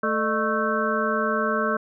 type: harmonic tone with a mistuned harmonic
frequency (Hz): 220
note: A3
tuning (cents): 0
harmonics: 1 / 2 / 3 / 5 / 6 / 7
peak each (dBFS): -28 / -28 / -28 / -28 / -28 / -28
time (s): 0.03-1.77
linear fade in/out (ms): 5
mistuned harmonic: 3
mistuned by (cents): -140
effects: none